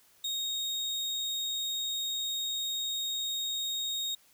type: tone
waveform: 35% pulse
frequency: 3729 Hz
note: A#7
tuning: in tune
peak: -29 dBFS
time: 0.24-4.15 s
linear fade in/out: 5 ms
effects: white hiss -63 dBFS RMS until 4.33 s